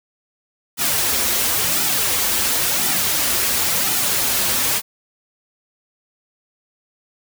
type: noise with flanger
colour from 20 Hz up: white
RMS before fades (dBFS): -19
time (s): 0.77-4.82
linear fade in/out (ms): 50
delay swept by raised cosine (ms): 1.8 to 6.9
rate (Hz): 0.95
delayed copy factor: -0.7
effects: none